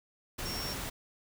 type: tone in noise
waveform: sine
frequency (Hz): 5490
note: F8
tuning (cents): -31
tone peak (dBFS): -38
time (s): 0.45-0.74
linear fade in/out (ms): 10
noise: pink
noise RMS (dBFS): -38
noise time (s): 0.38-0.9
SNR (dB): -3
effects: none